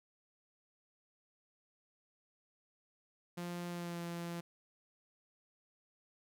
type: tone with pitch glide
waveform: sawtooth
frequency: 174.61 to 171.12 Hz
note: F3 to F3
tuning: 0 to -35 cents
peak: -36 dBFS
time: 3.37-4.41 s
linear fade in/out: 10 ms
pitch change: -35 cents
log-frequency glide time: 3.69-4 s
effects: none